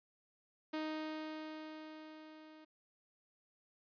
sawtooth tone with level ramp, 311.1 Hz, D#4, in tune, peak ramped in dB -33 to -52 dBFS, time 0.73-2.65 s, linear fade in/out 10 ms, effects resampled to 11025 Hz

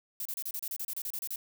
violet noise bursts, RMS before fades -36 dBFS, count 14, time 0.2-1.359 s, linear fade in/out 2 ms, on 54 ms, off 31 ms, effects none

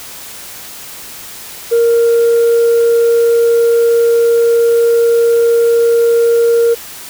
sine tone, 466.2 Hz, A#4, in tune, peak -5 dBFS, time 1.71-6.75 s, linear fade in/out 20 ms, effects tanh soft clip ceiling -5 dBFS + white hiss -30 dBFS RMS until 7.09 s

